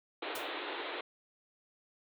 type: band-pass noise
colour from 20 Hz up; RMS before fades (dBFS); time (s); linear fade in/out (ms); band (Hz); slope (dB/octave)
pink; -40; 0.22-1.01; 5; 290 to 4000; 96
type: noise with exponential decay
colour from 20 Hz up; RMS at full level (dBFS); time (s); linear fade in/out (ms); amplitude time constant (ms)
white; -40; 0.35-0.52; 5; 35
effects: none